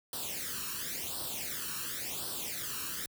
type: noise with flanger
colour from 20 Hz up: white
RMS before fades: -38 dBFS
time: 0.13-3.06 s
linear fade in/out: 2 ms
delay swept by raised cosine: 0.22 to 0.73 ms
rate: 0.93 Hz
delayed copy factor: +0.8
effects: high-pass 60 Hz 12 dB/octave